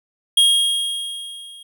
square tone with level ramp, 3260 Hz, G#7, 33 cents flat, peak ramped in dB -10 to -39 dBFS, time 0.37-1.63 s, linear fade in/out 5 ms, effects none

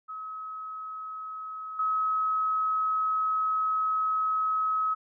sine tone with level steps, 1280 Hz, D#6, 49 cents sharp, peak -35 / -24 dBFS, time 0.08-4.95 s, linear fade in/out 20 ms, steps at 1.79 s, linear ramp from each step 5 ms, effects none

